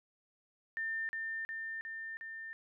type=tone with echo; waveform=sine; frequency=1800 Hz; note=A6; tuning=39 cents sharp; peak=-34 dBFS; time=0.77-1.09 s; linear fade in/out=0 ms; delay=360 ms; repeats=4; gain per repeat=-2 dB; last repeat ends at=2.53 s; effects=none